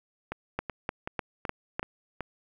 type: two click trains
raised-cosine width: 0.5 ms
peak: -14 / -18 dBFS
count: 5 / 6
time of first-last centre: 0.59-1.795 / 0.32-2.207 s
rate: 3.32 / 2.65 Hz
effects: 9-bit